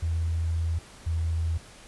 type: tone pair in turn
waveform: sine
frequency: 82.41 / 82 Hz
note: E2 / E2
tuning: 0 / -9 cents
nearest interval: unison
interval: 9 cents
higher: first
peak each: -24 dBFS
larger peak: neither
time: 0.02-0.79 / 1.06-1.58 s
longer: first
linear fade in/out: 10 ms
effects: pink hiss -49 dBFS RMS until 1.87 s + resampled to 24000 Hz